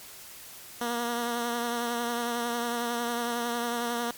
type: tone with vibrato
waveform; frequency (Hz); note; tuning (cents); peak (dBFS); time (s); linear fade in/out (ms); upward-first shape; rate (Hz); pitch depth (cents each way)
10% pulse; 237.2; A#3; +30; -20; 0.81-4.11; 2; triangle; 11; 32
effects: white hiss -46 dBFS RMS until 4.17 s + MP3 96 kbps